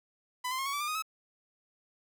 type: tone with pitch steps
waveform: sawtooth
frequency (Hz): 1000 / 1037.1 / 1075.5 / 1115.4 / 1156.7 / 1199.6 / 1244 / 1290.1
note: B5 / C6 / C6 / C#6 / D6 / D6 / D#6 / E6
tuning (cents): +21 / -16 / +47 / +10 / -27 / +36 / -1 / -38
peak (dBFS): -28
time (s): 0.44-1.024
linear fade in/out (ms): 10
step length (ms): 73
effects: none